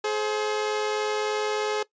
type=tone pair together; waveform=sawtooth; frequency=424.1 / 527.2 Hz; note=G#4 / C5; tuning=+36 / +13 cents; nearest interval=major third; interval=377 cents; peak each=-21 / -29 dBFS; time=0.04-1.83 s; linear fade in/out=5 ms; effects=noise-tail reverb RT60 0.1 s tail -19 dB re dry + resampled to 16000 Hz